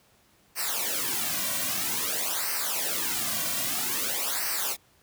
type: noise with flanger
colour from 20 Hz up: white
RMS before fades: -29 dBFS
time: 0.55-4.77 s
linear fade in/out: 50 ms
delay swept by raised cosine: 0.28 to 2.38 ms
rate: 0.51 Hz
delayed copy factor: -0.85
effects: pink hiss -62 dBFS RMS until 5.02 s + high-pass 60 Hz 12 dB/octave